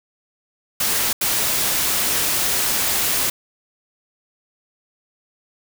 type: noise bursts at uneven times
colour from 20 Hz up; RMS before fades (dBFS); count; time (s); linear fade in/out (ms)
white; -20; 2; 0.8-1.13 / 1.21-3.3; 5
effects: none